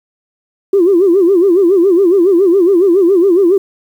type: tone with vibrato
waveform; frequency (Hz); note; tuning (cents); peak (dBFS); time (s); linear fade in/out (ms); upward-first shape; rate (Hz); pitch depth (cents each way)
sine; 367.1; F#4; -14; -5; 0.73-3.58; 5; sine; 7.2; 170
effects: tanh soft clip ceiling -1 dBFS + 7-bit